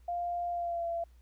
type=tone with pitch glide; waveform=sine; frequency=698.5 to 678.2 Hz; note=F5 to E5; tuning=0 to +49 cents; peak=-31 dBFS; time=0.08-1.04 s; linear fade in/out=5 ms; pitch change=-51 cents; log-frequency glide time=0.51-0.87 s; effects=added 60 Hz sine -55 dBFS peak until 1.21 s + pink hiss -72 dBFS RMS until 1.21 s